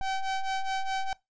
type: ring-modulated tone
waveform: square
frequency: 383.6 Hz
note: G4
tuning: 37 cents flat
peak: -25 dBFS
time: 0.01-1.13 s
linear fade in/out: 2 ms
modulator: 386 Hz
effects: noise-tail reverb RT60 0.2 s tail -22 dB re dry + resampled to 16000 Hz